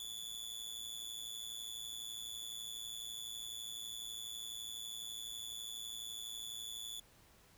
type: tone with amplitude modulation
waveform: sawtooth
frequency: 3454 Hz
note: A7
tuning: 33 cents flat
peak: -37 dBFS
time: 0-7 s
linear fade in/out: 2 ms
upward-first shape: sine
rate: 112 Hz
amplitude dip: 75%
effects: pink hiss -65 dBFS RMS until 7.57 s